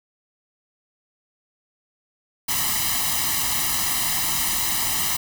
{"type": "noise with comb filter", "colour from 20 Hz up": "white", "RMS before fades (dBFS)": -23, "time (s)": [2.48, 5.17], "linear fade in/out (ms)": 10, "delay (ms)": 1, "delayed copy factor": 0.9, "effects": []}